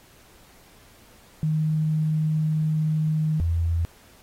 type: tone pair in turn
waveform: sine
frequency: 155.6 / 83.67 Hz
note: D#3 / E2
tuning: 0 / +26 cents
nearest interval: major seventh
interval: 1074 cents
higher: first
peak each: -20 dBFS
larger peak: neither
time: 1.43-3.4 / 3.4-3.85 s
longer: first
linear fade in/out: 0 ms
effects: pink hiss -54 dBFS RMS until 4.22 s + AAC 48 kbps